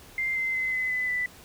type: tone with pitch steps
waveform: sine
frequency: 2093 / 2071 / 2050 / 2029 / 2008 / 1987 Hz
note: C7 / C7 / C7 / B6 / B6 / B6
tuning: 0 / -18 / -36 / +46 / +28 / +10 cents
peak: -25 dBFS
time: 0.18-1.26 s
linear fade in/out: 2 ms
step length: 180 ms
effects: pink hiss -50 dBFS RMS until 1.44 s